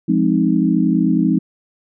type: chord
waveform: sine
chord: F minor seventh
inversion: none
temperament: equal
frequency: 174.61 / 207.7 / 261.6 / 311.1 Hz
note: F3 / Ab3 / C4 / Eb4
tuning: 0 / 0 / 0 / 0 cents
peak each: -18 dBFS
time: 0.08-1.39 s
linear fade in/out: 10 ms
effects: none